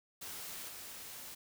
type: noise with level steps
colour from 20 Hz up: white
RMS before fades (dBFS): -45 / -48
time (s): 0.21-1.35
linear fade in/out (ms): 10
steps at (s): 0.68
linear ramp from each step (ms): 10
effects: none